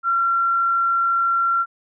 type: tone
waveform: sine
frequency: 1367 Hz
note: F6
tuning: 37 cents flat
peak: -16 dBFS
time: 0.03-1.66 s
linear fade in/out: 50 ms
effects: none